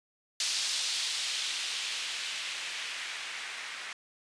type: noise with low-pass filter sweep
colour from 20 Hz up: violet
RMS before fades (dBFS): -35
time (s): 0.4-3.93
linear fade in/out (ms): 2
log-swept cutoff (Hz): 4500 to 1900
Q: 1.4
effects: resampled to 22050 Hz